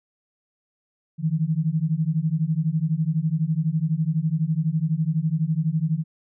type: beating tone pair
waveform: sine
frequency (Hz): 153 / 165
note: D#3 / E3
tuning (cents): -29 / +2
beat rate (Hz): 12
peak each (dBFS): -23 / -23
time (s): 1.18-6.04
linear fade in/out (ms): 50
effects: none